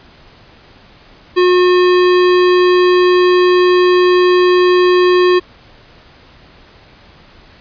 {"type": "tone", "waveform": "square", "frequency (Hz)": 361.1, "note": "F#4", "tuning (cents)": -42, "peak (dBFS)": -8, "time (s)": [1.36, 5.4], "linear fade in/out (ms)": 20, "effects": ["pink hiss -43 dBFS RMS until 7.6 s", "resampled to 11025 Hz"]}